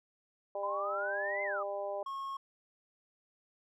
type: harmonic tone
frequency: 200 Hz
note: G3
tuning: 35 cents sharp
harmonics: 2 / 3 / 4 / 5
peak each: -44 / -36 / -42 / -47 dBFS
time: 0.55-2.03 s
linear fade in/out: 2 ms
type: exponential two-way sweep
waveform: sine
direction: up then down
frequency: 987.8 to 2100 to 1160 Hz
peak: -35 dBFS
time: 0.63-1.63 s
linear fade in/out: 5 ms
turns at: 1.43 s
type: tone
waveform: triangle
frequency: 1089 Hz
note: C#6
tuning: 31 cents flat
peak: -35 dBFS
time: 2.06-2.37 s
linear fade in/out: 5 ms
effects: none